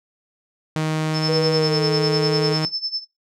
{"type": "tone", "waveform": "sawtooth", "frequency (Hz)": 156.5, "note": "D#3", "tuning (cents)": 10, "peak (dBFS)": -16, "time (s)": [0.76, 2.65], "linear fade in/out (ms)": 0}
{"type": "tone with tremolo", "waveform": "sine", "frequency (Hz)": 5274, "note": "E8", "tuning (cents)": 0, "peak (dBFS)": -20, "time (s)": [1.13, 3.05], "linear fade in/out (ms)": 50, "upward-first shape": "sine", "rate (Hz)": 10, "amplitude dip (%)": 90}
{"type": "tone with pitch glide", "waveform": "sine", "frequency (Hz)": [480.3, 437.9], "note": ["B4", "A4"], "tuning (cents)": [-48, -8], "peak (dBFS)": -19, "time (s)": [1.28, 2.55], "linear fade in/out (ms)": 20, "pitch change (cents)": -160, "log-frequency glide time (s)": [1.53, 1.85]}
{"effects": ["noise-tail reverb RT60 0.2 s tail -17 dB re dry", "low-pass 8000 Hz 12 dB/octave"]}